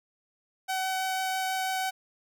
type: tone with vibrato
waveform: sawtooth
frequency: 756 Hz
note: F#5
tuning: 37 cents sharp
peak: -24 dBFS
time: 0.68-1.91 s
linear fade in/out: 20 ms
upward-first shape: triangle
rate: 6.1 Hz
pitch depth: 8 cents each way
effects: none